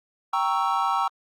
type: chord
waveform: triangle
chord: G diminished seventh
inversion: none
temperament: equal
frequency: 784 / 932.3 / 1108.7 / 1318.5 Hz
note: G5 / Bb5 / Db6 / Fb6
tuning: 0 / 0 / 0 / 0 cents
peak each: -25 dBFS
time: 0.33-1.08 s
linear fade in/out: 5 ms
effects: Opus 48 kbps